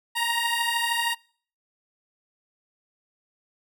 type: beating tone pair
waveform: 15% pulse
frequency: 930 / 943 Hz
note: A#5 / A#5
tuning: -4 / +20 cents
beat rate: 13 Hz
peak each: -20 dBFS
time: 0.15-1.15 s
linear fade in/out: 20 ms
effects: noise-tail reverb RT60 0.5 s tail -26 dB re dry